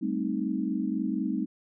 sine chord, A half-diminished seventh, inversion third, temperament equal, 196 / 220 / 261.6 / 311.1 Hz, G3 / A3 / C4 / Eb4, 0 / 0 / 0 / 0 cents, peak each -32 dBFS, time 0.01-1.46 s, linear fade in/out 20 ms, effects none

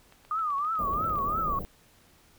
clicks, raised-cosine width 0.3 ms, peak -36 dBFS, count 12, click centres 0.124 / 0.25 / 0.393 / 0.504 / 0.584 / 0.648 / 0.755 / 0.935 / 1.043 / 1.097 / 1.157 / 1.187 s
sine tone with vibrato, 1211 Hz, D#6, 47 cents flat, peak -26 dBFS, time 0.31-1.59 s, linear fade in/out 2 ms, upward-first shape triangle, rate 3 Hz, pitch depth 180 cents each way
pink band-stop noise, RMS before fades -36 dBFS, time 0.79-1.65 s, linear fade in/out 0 ms, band 690 to 16000 Hz, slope 48 dB/octave
effects pink hiss -60 dBFS RMS until 2.38 s

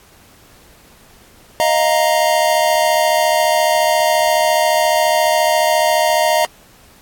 square chord, Eb suspended second, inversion none, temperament equal with one note detuned, 624.1 / 698.5 / 932.3 Hz, Eb5 / F5 / Bb5, +5 / 0 / 0 cents, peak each -16 / -18 / -18 dBFS, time 1.6-6.45 s, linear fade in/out 0 ms, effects pink hiss -47 dBFS RMS until 7.01 s + AAC 64 kbps

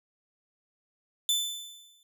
sawtooth tone with exponential decay, 3520 Hz, A7, in tune, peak -19 dBFS, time 1.29-2.03 s, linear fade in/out 1 ms, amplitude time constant 160 ms, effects none

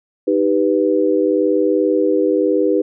sine chord, Eb augmented, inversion none, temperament equal, 311.1 / 392 / 493.9 Hz, Eb4 / G4 / B4, 0 / 0 / 0 cents, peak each -17 dBFS, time 0.27-2.82 s, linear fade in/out 10 ms, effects none

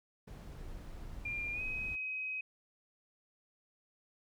brown noise, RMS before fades -46 dBFS, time 0.27-1.96 s, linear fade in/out 10 ms
sine tone with pitch glide, 2396 to 2530 Hz, D7 to D#7, +34 to +28 cents, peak -36 dBFS, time 1.25-2.41 s, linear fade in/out 5 ms, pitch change +94 cents, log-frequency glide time 1.52-1.62 s
effects none

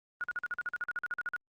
sine tone bursts, 1444 Hz, F#6, 43 cents flat, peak -31 dBFS, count 16, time 0.21-1.363 s, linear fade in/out 0 ms, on 28 ms, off 47 ms, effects Opus 48 kbps

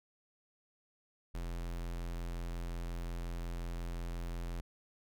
square tone, 42.8 Hz, F1, 34 cents flat, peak -38 dBFS, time 1.34-4.61 s, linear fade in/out 10 ms, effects none

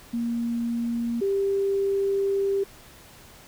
sine tone pair in turn, 234.5 / 394.4 Hz, A#3 / G4, +11 / +11 cents, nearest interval major sixth, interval 900 cents, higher second, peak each -24 / -21 dBFS, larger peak second, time 0.13-1.21 / 1.21-2.64 s, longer second, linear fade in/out 10 ms, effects pink hiss -49 dBFS RMS until 3.47 s

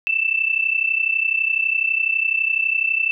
sine tone pair together, 2637 / 2669 Hz, E7 / E7, 0 / +21 cents, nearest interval unison, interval 21 cents, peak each -20 dBFS, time 0.07-3.11 s, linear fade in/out 0 ms, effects none

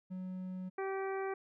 triangle tone, 185 Hz, F#3, in tune, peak -37 dBFS, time 0.1-0.7 s, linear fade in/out 20 ms
harmonic tone, 386.6 Hz, G4, 24 cents flat, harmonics 1 / 2 / 3 / 4 / 5 / 6, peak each -36 / -42 / -46 / -48 / -50 / -52 dBFS, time 0.78-1.34 s, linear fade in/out 5 ms
effects none

